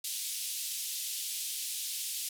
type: band-pass noise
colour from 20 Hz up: white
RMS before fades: -37 dBFS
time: 0.04-2.29 s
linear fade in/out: 5 ms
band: 2900 to 13000 Hz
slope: 24 dB/octave
effects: none